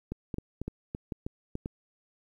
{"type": "clicks", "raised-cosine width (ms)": 3, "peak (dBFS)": -21, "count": 10, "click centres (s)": [0.12, 0.342, 0.384, 0.616, 0.68, 0.949, 1.122, 1.265, 1.554, 1.659], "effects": ["10-bit"]}